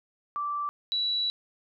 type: tone pair in turn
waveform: sine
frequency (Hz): 1168 / 3929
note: D6 / B7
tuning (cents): -10 / -10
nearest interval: octave + major sixth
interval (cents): 2100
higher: second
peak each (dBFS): -28 / -25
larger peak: second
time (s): 0.36-0.69 / 0.92-1.3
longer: second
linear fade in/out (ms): 0
effects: none